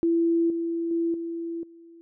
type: tone with level steps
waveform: sine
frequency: 334.8 Hz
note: E4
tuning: 27 cents sharp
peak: -19 / -25 / -22 / -29 / -46 dBFS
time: 0.03-2.01 s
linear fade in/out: 0 ms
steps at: 0.5 / 0.91 / 1.14 / 1.63 s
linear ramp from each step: 2 ms
effects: none